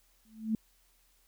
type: tone with exponential growth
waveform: sine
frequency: 220 Hz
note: A3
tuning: in tune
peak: -24 dBFS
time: 0.25-0.55 s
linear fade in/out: 2 ms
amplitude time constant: 64 ms
effects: added 41 Hz sine -69 dBFS peak until 1.27 s + white hiss -69 dBFS RMS until 1.27 s